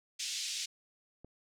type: band-pass noise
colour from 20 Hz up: white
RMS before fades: -38 dBFS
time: 0.19-0.66 s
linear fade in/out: 10 ms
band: 2600 to 6900 Hz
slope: 24 dB/octave
type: click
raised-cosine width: 2 ms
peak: -37 dBFS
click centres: 1.246 s
effects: none